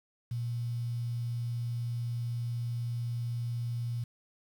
sine tone with quantisation, 119 Hz, A#2, 36 cents sharp, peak -31 dBFS, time 0.31-4.04 s, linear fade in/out 5 ms, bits 9, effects none

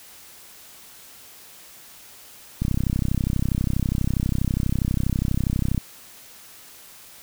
click train, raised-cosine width 5 ms, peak -10 dBFS, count 103, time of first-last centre 2.62-5.778 s, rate 32.3 Hz, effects white hiss -46 dBFS RMS until 7.22 s

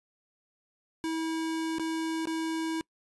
square tone with dropouts, 323.2 Hz, E4, 34 cents flat, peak -30 dBFS, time 1.04-2.81 s, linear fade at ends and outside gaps 0 ms, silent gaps 1.784-1.796 / 2.255-2.272 s, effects noise-tail reverb RT60 0.1 s tail -25 dB re dry + resampled to 24000 Hz

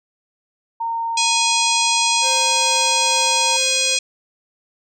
sine tone with pitch glide, 919 to 925.9 Hz, A#5 to A#5, -25 to -12 cents, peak -20 dBFS, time 0.8-3.57 s, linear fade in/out 10 ms, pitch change +13 cents, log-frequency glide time 1.23-2.19 s
harmonic tone, 829 Hz, G#5, 3 cents flat, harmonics 3 / 4 / 5 / 6 / 7 / 8 / 9 / 10, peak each -22 / -23 / -24 / -25 / -25 / -26 / -27 / -27 dBFS, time 1.17-3.99 s, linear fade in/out 5 ms
45% pulse tone with tremolo, 523.3 Hz, C5, in tune, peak -26 dBFS, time 2.21-3.99 s, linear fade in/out 50 ms, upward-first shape triangle, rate 2.3 Hz, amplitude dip 25%
effects none

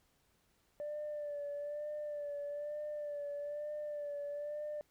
sine tone with vibrato, 587.3 Hz, D5, in tune, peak -37 dBFS, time 0.8-4.81 s, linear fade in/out 0 ms, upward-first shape sine, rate 1.1 Hz, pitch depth 35 cents each way, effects tanh soft clip ceiling -35 dBFS + pink hiss -74 dBFS RMS until 4.9 s

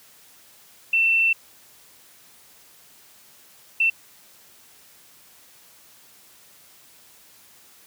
sine tone bursts at uneven times, 2686 Hz, E7, 32 cents sharp, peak -16 dBFS, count 2, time 0.93-1.33 / 3.8-3.9 s, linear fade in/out 5 ms, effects white hiss -52 dBFS RMS until 7.86 s + high-pass 60 Hz 12 dB/octave

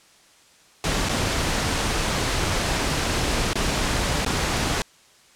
pink noise with dropouts, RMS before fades -23 dBFS, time 0.84-4.82 s, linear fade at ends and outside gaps 1 ms, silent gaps 1.088-1.093 / 3.533-3.555 / 4.249-4.262 s, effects white hiss -54 dBFS RMS until 5.35 s + low-pass 8000 Hz 12 dB/octave

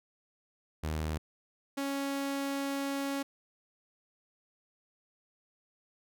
sawtooth tone pair in turn, 77.78 / 277.2 Hz, D#2 / C#4, 0 / 0 cents, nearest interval octave + minor seventh, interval 2200 cents, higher second, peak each -28 dBFS, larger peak neither, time 0.83-1.18 / 1.77-3.23 s, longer second, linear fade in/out 10 ms, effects none

